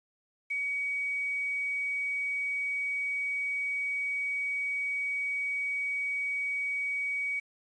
sine tone with quantisation, 2260 Hz, C#7, 33 cents sharp, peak -29 dBFS, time 0.5-7.4 s, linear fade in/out 10 ms, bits 9, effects resampled to 22050 Hz

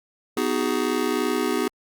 square chord, G# minor seventh, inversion first, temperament just, 249.2 / 311.5 / 373.8 / 415.3 Hz, B3 / D#4 / F#4 / G#4, +16 / +2 / +18 / 0 cents, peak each -28 dBFS, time 0.37-1.68 s, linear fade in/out 2 ms, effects Opus 48 kbps

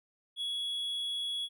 triangle tone, 3359 Hz, G#7, 19 cents sharp, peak -31 dBFS, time 0.36-1.49 s, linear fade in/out 50 ms, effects none

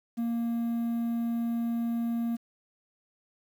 triangle tone with quantisation, 233.1 Hz, A#3, in tune, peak -25 dBFS, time 0.17-2.37 s, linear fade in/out 20 ms, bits 9, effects none

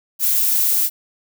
violet noise, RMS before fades -17 dBFS, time 0.19-0.9 s, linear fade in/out 50 ms, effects none

